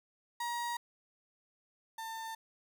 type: tone pair in turn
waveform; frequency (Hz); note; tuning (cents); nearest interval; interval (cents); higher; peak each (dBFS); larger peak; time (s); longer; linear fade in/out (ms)
35% pulse; 950 / 896.7; A#5 / A5; +33 / +33; minor second; 100; first; -33 / -38; first; 0.4-0.77 / 1.98-2.35; neither; 5
effects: none